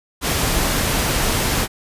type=noise; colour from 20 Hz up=pink; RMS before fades=-19 dBFS; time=0.21-1.68 s; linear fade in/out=50 ms; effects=resampled to 32000 Hz